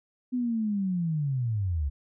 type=linear sweep; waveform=sine; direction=down; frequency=254.5 to 66 Hz; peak=-25 dBFS; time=0.32-1.9 s; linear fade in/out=20 ms; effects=none